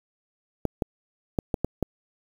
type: clicks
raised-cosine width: 2 ms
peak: -10 dBFS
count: 6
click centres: 0.653 / 0.822 / 1.388 / 1.542 / 1.646 / 1.827 s
effects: 7-bit